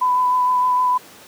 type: tone with vibrato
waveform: sine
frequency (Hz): 1000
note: B5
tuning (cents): +21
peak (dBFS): -14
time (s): 0.01-0.98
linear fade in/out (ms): 10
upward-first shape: triangle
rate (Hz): 6.5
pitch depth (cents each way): 18
effects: pink hiss -43 dBFS RMS until 1.27 s + high-pass 200 Hz 12 dB/octave